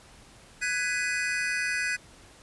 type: chord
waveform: square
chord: G# minor seventh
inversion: third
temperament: just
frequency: 1495.1 / 1661.2 / 1993.5 / 2492 Hz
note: F#6 / G#6 / B6 / D#7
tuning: +18 / 0 / +16 / +2 cents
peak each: -33 dBFS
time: 0.61-1.97 s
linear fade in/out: 20 ms
effects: pink hiss -53 dBFS RMS until 2.42 s + resampled to 24000 Hz